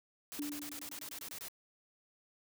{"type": "noise bursts", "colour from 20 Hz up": "white", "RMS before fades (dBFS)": -45, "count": 12, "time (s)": [0.32, 1.484], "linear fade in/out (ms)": 0, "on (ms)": 75, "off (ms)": 24}
{"type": "tone with exponential decay", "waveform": "sine", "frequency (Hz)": 292.6, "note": "D4", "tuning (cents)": -6, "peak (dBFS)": -35, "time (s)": [0.39, 1.31], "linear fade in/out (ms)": 2, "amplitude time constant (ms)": 200}
{"effects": []}